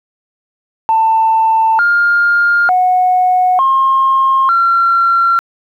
sine tone with pitch steps, 891 / 1408 / 733 / 1069 / 1367 Hz, A5 / F6 / F#5 / C6 / F6, +22 / +14 / -16 / +37 / -37 cents, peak -7 dBFS, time 0.89-5.39 s, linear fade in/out 0 ms, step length 900 ms, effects tanh soft clip ceiling -3 dBFS + 8-bit

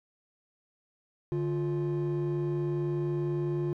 triangle tone pair together, 146.94 / 350.9 Hz, D3 / F4, +1 / +8 cents, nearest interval octave + minor third, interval 1507 cents, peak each -27 dBFS, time 1.32-3.73 s, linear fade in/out 0 ms, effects tanh soft clip ceiling -23 dBFS

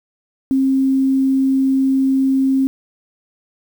sine tone with quantisation, 267.1 Hz, C4, 36 cents sharp, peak -12 dBFS, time 0.51-2.67 s, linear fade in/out 0 ms, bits 7, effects none

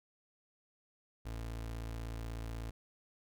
30% pulse tone, 56.3 Hz, A1, 40 cents sharp, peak -37 dBFS, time 1.25-2.71 s, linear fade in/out 10 ms, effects none

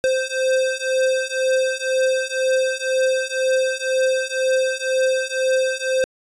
square beating tone pair, 520 / 522 Hz, C5 / C5, -11 / -4 cents, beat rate 2 Hz, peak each -22 / -21 dBFS, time 0.04-6.04 s, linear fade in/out 0 ms, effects resampled to 22050 Hz

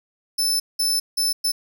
sawtooth tone bursts at uneven times, 5274 Hz, E8, in tune, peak -16 dBFS, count 4, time 0.38-0.6 / 0.79-1 / 1.17-1.33 / 1.44-1.52 s, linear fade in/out 10 ms, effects 9-bit

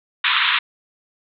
white band-pass noise, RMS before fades -18 dBFS, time 0.24-0.59 s, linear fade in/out 5 ms, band 960 to 3800 Hz, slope 96 dB/octave, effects none

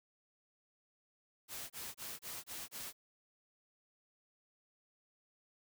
white noise bursts, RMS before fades -45 dBFS, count 6, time 1.48-2.93 s, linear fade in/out 50 ms, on 220 ms, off 26 ms, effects none

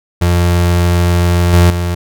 35% pulse tone with level steps, 87.31 Hz, F2, in tune, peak -7 / -3 / -12 dBFS, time 0.21-1.95 s, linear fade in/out 10 ms, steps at 1.53 / 1.7 s, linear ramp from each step 2 ms, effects none

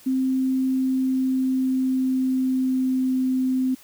sine tone with pitch glide, 261.6 to 258.6 Hz, C4 to C4, 0 to -20 cents, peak -19 dBFS, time 0.06-3.75 s, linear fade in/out 10 ms, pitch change -20 cents, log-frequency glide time 0.68-3.2 s, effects white hiss -50 dBFS RMS until 3.83 s

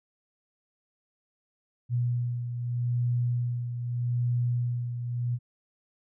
sine beating tone pair, 121.2 / 122.01 Hz, B2 / B2, -32 / -21 cents, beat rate 0.81 Hz, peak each -26 / -34 dBFS, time 1.89-5.39 s, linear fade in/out 50 ms, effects none

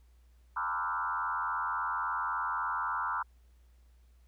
sine tone with frequency modulation, 1175 Hz, D6, 1 cent sharp, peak -30 dBFS, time 0.56-3.23 s, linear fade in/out 10 ms, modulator 83.6 Hz, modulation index 3.3, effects added 60 Hz sine -58 dBFS peak until 4.27 s + pink hiss -74 dBFS RMS until 4.27 s

